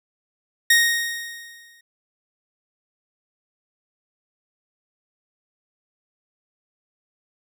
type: tone with exponential decay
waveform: sawtooth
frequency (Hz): 1864.7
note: A#6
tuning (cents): 0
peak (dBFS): -8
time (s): 0.7-1.81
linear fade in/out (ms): 5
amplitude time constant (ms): 240
effects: none